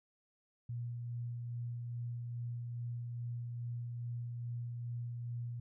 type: tone with tremolo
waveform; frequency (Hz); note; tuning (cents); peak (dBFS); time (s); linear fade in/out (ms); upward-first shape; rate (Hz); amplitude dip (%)
sine; 119.5; A#2; +43; -37; 0.69-5.6; 5; sine; 2.4; 25
effects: none